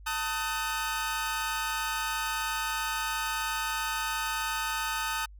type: tone cluster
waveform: sawtooth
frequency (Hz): 893 / 1258 / 1515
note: A5 / D#6 / F#6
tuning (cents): +25 / +19 / +40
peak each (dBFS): -30 / -30 / -31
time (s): 0.06-5.26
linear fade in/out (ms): 10
effects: added 50 Hz sine -46 dBFS peak until 5.39 s